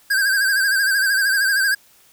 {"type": "tone with vibrato", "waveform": "square", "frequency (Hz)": 1587, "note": "G6", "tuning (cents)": 21, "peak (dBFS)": -16, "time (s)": [0.1, 1.75], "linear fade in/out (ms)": 10, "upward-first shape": "sine", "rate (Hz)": 13, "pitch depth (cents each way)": 68, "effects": ["white hiss -53 dBFS RMS until 2.12 s"]}